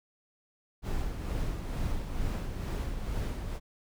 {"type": "noise with tremolo", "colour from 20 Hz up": "brown", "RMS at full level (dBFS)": -31, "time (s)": [0.82, 3.6], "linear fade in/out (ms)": 50, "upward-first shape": "sine", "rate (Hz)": 2.2, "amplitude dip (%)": 45, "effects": []}